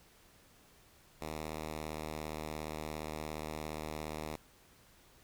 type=tone with pitch glide; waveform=5% pulse; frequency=77.78 to 77.2 Hz; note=D#2 to D#2; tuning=0 to -13 cents; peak=-28 dBFS; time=1.21-4.36 s; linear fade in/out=5 ms; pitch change=-13 cents; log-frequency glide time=1.49-2.27 s; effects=pink hiss -63 dBFS RMS until 5.23 s